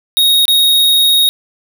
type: tone with dropouts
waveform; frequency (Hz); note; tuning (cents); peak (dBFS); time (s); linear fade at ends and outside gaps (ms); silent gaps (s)
square; 3754; A#7; +11; -8; 0.17-1.29; 0; 0.454-0.481
effects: none